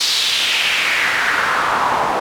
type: noise with band-pass filter sweep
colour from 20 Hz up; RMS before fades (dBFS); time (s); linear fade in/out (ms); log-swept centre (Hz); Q
pink; -17; 0-2.2; 10; 4500 to 800; 2.7
effects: none